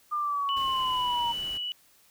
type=exponential sweep; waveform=sine; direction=down; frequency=1211 to 932 Hz; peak=-26 dBFS; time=0.11-1.33 s; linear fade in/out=20 ms
type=tone with vibrato; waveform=sine; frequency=2960 Hz; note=F#7; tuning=in tune; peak=-30 dBFS; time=0.49-1.72 s; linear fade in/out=0 ms; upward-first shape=sine; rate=1.6 Hz; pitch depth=8 cents each way
type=noise; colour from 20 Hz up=pink; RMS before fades=-46 dBFS; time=0.56-1.58 s; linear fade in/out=10 ms
effects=white hiss -61 dBFS RMS until 2.1 s